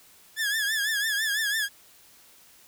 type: tone with vibrato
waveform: sawtooth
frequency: 1707 Hz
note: G#6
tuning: 47 cents sharp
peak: -21 dBFS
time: 0.36-1.69 s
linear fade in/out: 50 ms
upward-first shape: triangle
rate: 6 Hz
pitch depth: 110 cents each way
effects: white hiss -55 dBFS RMS until 2.67 s